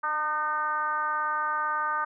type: tone with frequency modulation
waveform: sine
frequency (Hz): 1218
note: D#6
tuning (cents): -37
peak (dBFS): -25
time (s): 0.03-2.05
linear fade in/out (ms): 10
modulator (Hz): 309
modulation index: 1.1
effects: none